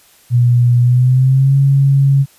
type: tone with pitch glide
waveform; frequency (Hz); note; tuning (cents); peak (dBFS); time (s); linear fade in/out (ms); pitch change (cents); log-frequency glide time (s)
sine; 121.5 to 137.96; B2 to C#3; -28 to -8; -7; 0.3-2.26; 50; +220; 0.81-1.56
effects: white hiss -48 dBFS RMS until 2.38 s + resampled to 32000 Hz